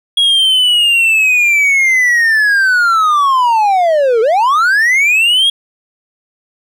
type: linear two-way sweep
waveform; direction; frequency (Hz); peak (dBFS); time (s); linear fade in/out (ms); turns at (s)
triangle; down then up; 3322 to 430.3 to 3322; -6; 0.17-5.5; 5; 4.21
effects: none